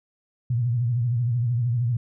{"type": "tone with vibrato", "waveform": "sine", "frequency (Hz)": 119.9, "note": "A#2", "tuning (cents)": 49, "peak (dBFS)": -20, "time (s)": [0.5, 1.97], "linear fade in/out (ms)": 5, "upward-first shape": "triangle", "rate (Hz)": 13, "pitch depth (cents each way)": 120, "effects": []}